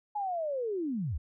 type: linear sweep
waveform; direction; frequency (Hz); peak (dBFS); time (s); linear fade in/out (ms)
sine; down; 849 to 56.2; -30; 0.15-1.18; 10
effects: none